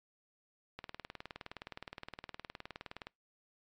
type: click train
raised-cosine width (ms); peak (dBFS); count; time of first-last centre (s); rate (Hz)
0.3; -27; 45; 0.79-3.07; 19.3
effects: noise-tail reverb RT60 0.2 s tail -25 dB re dry + MP3 64 kbps